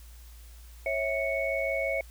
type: tone cluster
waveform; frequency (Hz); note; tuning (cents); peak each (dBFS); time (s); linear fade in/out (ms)
sine; 547 / 653 / 2219; C#5 / E5 / C#7; -23 / -17 / +1; -31; 0.86-2.01; 2
effects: added 58 Hz sine -46 dBFS peak until 2.1 s + white hiss -57 dBFS RMS until 2.1 s